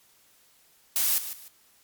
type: noise with echo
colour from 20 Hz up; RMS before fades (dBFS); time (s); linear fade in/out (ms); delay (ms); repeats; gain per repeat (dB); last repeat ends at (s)
blue; -24; 0.96-1.18; 0; 150; 2; -11; 1.48
effects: white hiss -61 dBFS RMS until 1.83 s + MP3 96 kbps